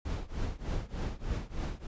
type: noise with tremolo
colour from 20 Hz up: brown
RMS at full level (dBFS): -31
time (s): 0.05-1.87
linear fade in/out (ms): 5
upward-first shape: triangle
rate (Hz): 3.3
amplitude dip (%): 95
effects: resampled to 16000 Hz

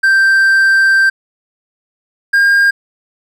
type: tone pair in turn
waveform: triangle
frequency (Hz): 1569 / 1611.2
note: G6 / G6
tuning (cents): +1 / +47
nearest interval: unison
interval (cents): 46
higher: second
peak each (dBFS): -5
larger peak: neither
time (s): 0.03-1.1 / 2.33-2.71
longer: first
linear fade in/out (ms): 10
effects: none

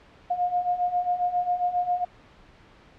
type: beating tone pair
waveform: sine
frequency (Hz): 709 / 716.4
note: F5 / F5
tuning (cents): +26 / +44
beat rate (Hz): 7.4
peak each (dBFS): -28 / -24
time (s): 0.3-2.05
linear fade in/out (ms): 10
effects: pink hiss -53 dBFS RMS until 2.98 s + low-pass 3000 Hz 12 dB/octave

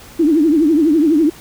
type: tone with vibrato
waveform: sine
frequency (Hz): 311.1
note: D#4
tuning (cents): 0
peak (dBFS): -9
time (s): 0.19-1.3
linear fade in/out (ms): 10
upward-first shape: triangle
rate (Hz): 12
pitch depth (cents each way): 180
effects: pink hiss -39 dBFS RMS until 1.4 s

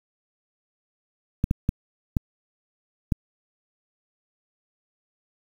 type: clicks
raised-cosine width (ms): 5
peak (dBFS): -8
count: 5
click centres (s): 1.441 / 1.511 / 1.691 / 2.168 / 3.122
effects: 7-bit

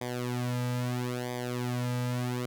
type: tone with flanger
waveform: sawtooth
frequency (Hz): 123.47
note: B2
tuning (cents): 0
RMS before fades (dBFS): -32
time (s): 0.01-2.46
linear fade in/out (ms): 5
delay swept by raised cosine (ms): 0.72 to 2.82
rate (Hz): 0.76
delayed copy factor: -0.9
effects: none

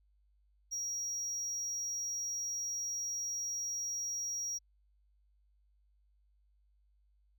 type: tone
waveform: triangle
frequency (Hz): 5680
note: F8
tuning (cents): +28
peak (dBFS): -34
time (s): 0.71-4.59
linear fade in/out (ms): 20
effects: added 50 Hz sine -67 dBFS peak until 7.38 s

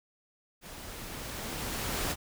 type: noise with level ramp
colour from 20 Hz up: pink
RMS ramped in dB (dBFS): -46 to -31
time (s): 0.61-2.16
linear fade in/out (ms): 50
effects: none

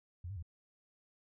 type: tone with pitch steps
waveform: sine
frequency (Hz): 87.5 / 100.7 / 83.5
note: F2 / G2 / E2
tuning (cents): +4 / +47 / +23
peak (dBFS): -40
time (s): 0.24-0.426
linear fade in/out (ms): 5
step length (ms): 62
effects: none

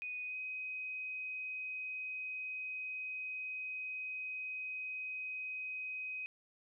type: tone with pitch glide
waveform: sine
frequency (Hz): 2489 to 2518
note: D#7 to D#7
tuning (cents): 0 to +20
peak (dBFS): -39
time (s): 0.02-6.26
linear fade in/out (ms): 0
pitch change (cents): +20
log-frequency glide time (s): 0.24-0.37
effects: none

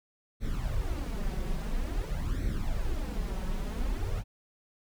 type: noise with flanger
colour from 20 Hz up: brown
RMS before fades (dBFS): -31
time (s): 0.4-4.24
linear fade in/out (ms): 50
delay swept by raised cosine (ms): 0.5 to 5.4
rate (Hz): 0.49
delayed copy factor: +0.7
effects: none

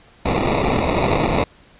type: noise with sample-and-hold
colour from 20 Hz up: white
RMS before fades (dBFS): -18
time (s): 0.25-1.44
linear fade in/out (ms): 5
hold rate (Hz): 1575
effects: pink hiss -50 dBFS RMS until 1.79 s + resampled to 8000 Hz

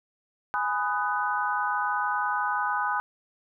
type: chord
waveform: sine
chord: G# minor seventh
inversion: none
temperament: just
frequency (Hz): 830.6 / 996.7 / 1245.9 / 1495.1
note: G#5 / B5 / D#6 / F#6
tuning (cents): 0 / +16 / +2 / +18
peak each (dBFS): -30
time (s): 0.54-3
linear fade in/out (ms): 0
effects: none

